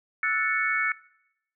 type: chord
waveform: sine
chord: F# minor seventh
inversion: third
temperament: equal with one note detuned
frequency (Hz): 1318.5 / 1468.1 / 1760 / 2217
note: E6 / F#6 / A6 / C#7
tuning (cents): 0 / -14 / 0 / 0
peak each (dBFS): -31 / -30 / -28 / -26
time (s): 0.23-0.92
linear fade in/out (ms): 2
effects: noise-tail reverb RT60 0.8 s tail -21 dB re dry